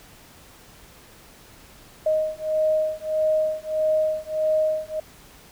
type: beating tone pair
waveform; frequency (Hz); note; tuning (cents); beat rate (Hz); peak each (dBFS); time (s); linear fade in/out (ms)
sine; 622.3 / 623.9; D#5 / D#5; 0 / +5; 1.6; -23; 2.06-5; 5
effects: pink hiss -49 dBFS RMS until 5.51 s